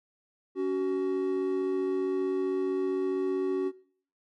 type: tone pair together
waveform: triangle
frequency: 280.3 / 375.7 Hz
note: C#4 / F#4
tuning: +19 / +26 cents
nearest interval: perfect fourth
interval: 507 cents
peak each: -30 / -25 dBFS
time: 0.55-3.72 s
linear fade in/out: 50 ms
effects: noise-tail reverb RT60 0.5 s tail -19 dB re dry + MP3 48 kbps